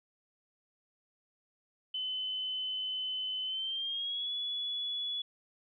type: tone with pitch glide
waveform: sine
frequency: 3034 to 3406 Hz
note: F#7 to G#7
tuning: +43 to +43 cents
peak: -33 dBFS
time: 1.94-5.22 s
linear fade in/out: 5 ms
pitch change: +200 cents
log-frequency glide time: 3.45-4.32 s
effects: none